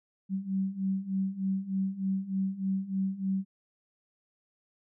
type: beating tone pair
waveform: sine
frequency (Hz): 190.2 / 193.5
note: F#3 / G3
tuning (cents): +48 / -22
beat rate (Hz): 3.3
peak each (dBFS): -33 / -30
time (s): 0.29-3.45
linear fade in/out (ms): 50
effects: none